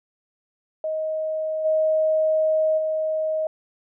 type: tone with level steps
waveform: sine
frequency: 628 Hz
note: D#5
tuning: 16 cents sharp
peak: -23 / -17 / -21 dBFS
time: 0.84-3.47 s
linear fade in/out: 2 ms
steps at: 1.64 / 2.77 s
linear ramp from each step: 20 ms
effects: none